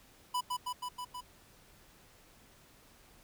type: tone with echo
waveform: square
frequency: 992 Hz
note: B5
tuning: 7 cents sharp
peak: -31 dBFS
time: 0.34-0.41 s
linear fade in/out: 10 ms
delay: 160 ms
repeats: 5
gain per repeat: -2 dB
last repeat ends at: 1.21 s
effects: pink hiss -61 dBFS RMS until 3.23 s